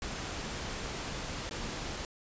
pink noise with dropouts, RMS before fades -38 dBFS, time 0.02-2.05 s, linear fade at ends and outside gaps 1 ms, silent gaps 1.494-1.51 s, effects resampled to 16000 Hz

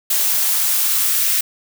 blue noise with high-pass filter sweep, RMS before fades -17 dBFS, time 0.1-1.41 s, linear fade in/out 5 ms, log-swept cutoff 410 to 1700 Hz, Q 1.2, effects none

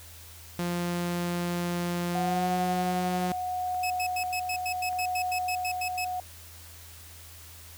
sawtooth tone with pitch glide, 174.61 to 179.93 Hz, F3 to F#3, 0 to -48 cents, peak -24 dBFS, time 0.59-3.32 s, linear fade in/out 0 ms, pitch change +52 cents, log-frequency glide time 2.2-2.45 s
sine tone with tremolo, 731 Hz, F#5, 21 cents flat, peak -27 dBFS, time 2.15-6.2 s, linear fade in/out 2 ms, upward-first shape sine, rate 0.73 Hz, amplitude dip 30%
clicks, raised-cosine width 0.5 ms, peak -34 dBFS, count 6, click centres 3.198 / 3.746 / 4.237 / 4.543 / 4.929 / 4.994 s
sawtooth tone bursts, 2579 Hz, E7, 39 cents flat, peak -27 dBFS, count 14, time 3.83-6.048 s, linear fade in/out 5 ms, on 73 ms, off 92 ms
effects added 83 Hz sine -49 dBFS peak until 7.77 s + white hiss -49 dBFS RMS until 7.77 s

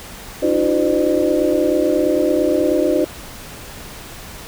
sine tone cluster, 298.6 / 327.7 / 364.7 / 515 / 602 Hz, D4 / E4 / F#4 / C5 / D5, +29 / -10 / -25 / -28 / +43 cents, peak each -20 dBFS, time 0.42-3.05 s, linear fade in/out 10 ms, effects pink hiss -35 dBFS RMS until 4.47 s

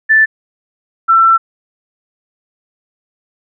sine tone pair in turn, 1760 / 1341.2 Hz, A6 / E6, 0 / +30 cents, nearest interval perfect fourth, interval 470 cents, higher first, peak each -5 dBFS, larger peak neither, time 0.09-0.26 / 1.08-1.38 s, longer second, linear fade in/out 20 ms, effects none

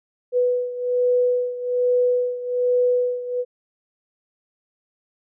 sine beating tone pair, 493.9 / 495.1 Hz, B4 / B4, 0 / +4 cents, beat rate 1.2 Hz, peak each -19 / -23 dBFS, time 0.32-3.45 s, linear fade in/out 50 ms, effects none

